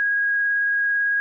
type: tone with vibrato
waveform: sine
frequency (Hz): 1644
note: G#6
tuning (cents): -18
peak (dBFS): -18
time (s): 0-1.2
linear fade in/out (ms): 0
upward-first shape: sine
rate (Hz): 18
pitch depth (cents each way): 10
effects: none